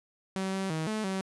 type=tone with pitch steps; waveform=sawtooth; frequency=190.8 / 192.2 / 158.7 / 216.3 / 191 Hz; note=G3 / G3 / D#3 / A3 / G3; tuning=-47 / -34 / +35 / -29 / -45 cents; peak=-26 dBFS; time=0.36-1.21 s; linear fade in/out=0 ms; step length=170 ms; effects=resampled to 24000 Hz